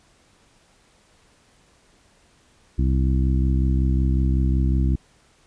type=harmonic tone; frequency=65.41 Hz; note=C2; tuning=in tune; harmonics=1 / 2 / 3 / 4 / 5; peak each=-18 / -24 / -28 / -30 / -32 dBFS; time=2.78-4.96 s; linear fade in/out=10 ms; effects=pink hiss -58 dBFS RMS until 5.46 s + resampled to 22050 Hz